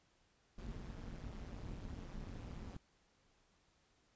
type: noise with amplitude modulation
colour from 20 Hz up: brown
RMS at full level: -44 dBFS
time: 0.58-2.77 s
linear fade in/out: 5 ms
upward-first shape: sine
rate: 181 Hz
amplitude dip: 85%
effects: pink hiss -74 dBFS RMS until 4.15 s + resampled to 16000 Hz